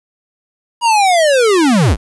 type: linear sweep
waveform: square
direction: down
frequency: 967 to 39.2 Hz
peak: -9 dBFS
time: 0.81-1.97 s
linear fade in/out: 50 ms
effects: resampled to 24000 Hz + 8-bit